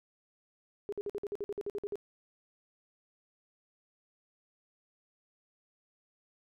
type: tone bursts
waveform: sine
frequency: 407.5 Hz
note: G#4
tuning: 33 cents flat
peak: -33 dBFS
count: 13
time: 0.89-1.956 s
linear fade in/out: 0 ms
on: 34 ms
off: 52 ms
effects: none